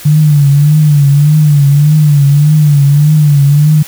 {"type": "tone with vibrato", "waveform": "sine", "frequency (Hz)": 146.83, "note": "D3", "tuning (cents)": 0, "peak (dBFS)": -3, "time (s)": [0.05, 3.83], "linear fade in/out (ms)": 10, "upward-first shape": "triangle", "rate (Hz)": 1.7, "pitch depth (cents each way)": 95, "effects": ["white hiss -29 dBFS RMS until 3.87 s"]}